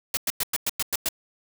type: noise bursts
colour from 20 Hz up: white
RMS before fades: -25 dBFS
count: 8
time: 0.14-1.088 s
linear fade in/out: 2 ms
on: 31 ms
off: 100 ms
effects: none